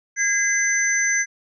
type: tone cluster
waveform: sine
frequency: 1635 / 2050 / 6100 Hz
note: G#6 / C7 / G8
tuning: -28 / -36 / -48 cents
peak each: -22 dBFS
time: 0.16-1.26 s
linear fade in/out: 50 ms
effects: none